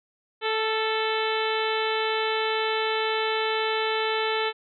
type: harmonic tone with a mistuned harmonic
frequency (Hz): 439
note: A4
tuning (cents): -4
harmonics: 1 / 2 / 3 / 4 / 5 / 6 / 7 / 8 / 9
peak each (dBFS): -27 / -30 / -32 / -33 / -34 / -35 / -35 / -36 / -37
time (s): 0.41-4.53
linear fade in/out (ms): 50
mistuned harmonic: 3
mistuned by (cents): +20
effects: none